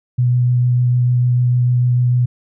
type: tone with vibrato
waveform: sine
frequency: 123.47 Hz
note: B2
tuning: in tune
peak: -11 dBFS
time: 0.18-2.26 s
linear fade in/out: 10 ms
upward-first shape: square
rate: 6.7 Hz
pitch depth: 8 cents each way
effects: none